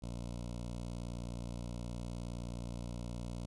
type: tone with notch filter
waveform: 15% pulse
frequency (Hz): 59.2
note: A#1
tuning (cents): +27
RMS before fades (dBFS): -42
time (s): 0.02-3.46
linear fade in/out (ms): 10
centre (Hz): 1700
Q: 0.72
effects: resampled to 24000 Hz